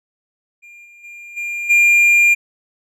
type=tone with level steps; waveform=triangle; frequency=2400 Hz; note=D7; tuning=37 cents sharp; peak=-37 / -40 / -32 / -20 / -7 dBFS; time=0.62-2.35 s; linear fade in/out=20 ms; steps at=0.84 / 1.03 / 1.36 / 1.69 s; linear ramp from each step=20 ms; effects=none